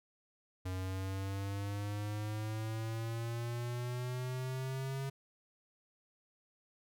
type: exponential sweep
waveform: square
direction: up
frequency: 92.1 to 136.7 Hz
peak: -37 dBFS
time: 0.65-5.1 s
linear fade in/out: 10 ms
effects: none